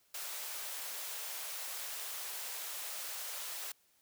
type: high-pass noise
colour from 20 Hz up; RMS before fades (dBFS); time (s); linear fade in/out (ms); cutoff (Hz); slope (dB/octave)
white; -42; 0.14-3.72; 5; 490; 24
effects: white hiss -71 dBFS RMS until 4.01 s